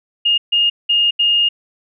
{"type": "tone bursts at uneven times", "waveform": "sine", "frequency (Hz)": 2840, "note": "F7", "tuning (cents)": 28, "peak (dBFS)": -11, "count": 4, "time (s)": [[0.25, 0.38], [0.52, 0.7], [0.89, 1.11], [1.19, 1.49]], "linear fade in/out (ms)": 10, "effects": []}